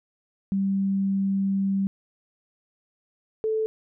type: tone pair in turn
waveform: sine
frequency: 195.2 / 438.2 Hz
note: G3 / A4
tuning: -7 / -7 cents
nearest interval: octave + major second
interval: 1400 cents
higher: second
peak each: -21 / -22 dBFS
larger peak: first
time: 0.52-1.87 / 3.44-3.66 s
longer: first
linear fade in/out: 0 ms
effects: none